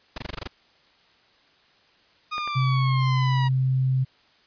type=noise bursts; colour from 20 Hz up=pink; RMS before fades=-31 dBFS; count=8; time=0.16-0.475 s; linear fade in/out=5 ms; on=21 ms; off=21 ms
type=exponential sweep; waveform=sawtooth; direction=down; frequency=1238 to 951 Hz; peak=-23 dBFS; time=2.31-3.49 s; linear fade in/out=20 ms
type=clicks; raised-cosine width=0.5 ms; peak=-21 / -22 dBFS; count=2; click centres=2.381 / 2.476 s
type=tone; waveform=sine; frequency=130.81 Hz; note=C3; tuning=in tune; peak=-19 dBFS; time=2.55-4.05 s; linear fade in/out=20 ms
effects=white hiss -59 dBFS RMS until 4.46 s + resampled to 11025 Hz